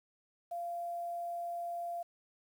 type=tone with quantisation; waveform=sine; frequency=691 Hz; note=F5; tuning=19 cents flat; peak=-36 dBFS; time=0.51-2.03 s; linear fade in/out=10 ms; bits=10; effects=none